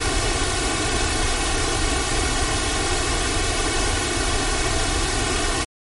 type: noise with comb filter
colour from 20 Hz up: pink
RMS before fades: -21 dBFS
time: 0-5.65 s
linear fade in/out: 20 ms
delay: 2.7 ms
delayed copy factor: +0.9
effects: MP3 48 kbps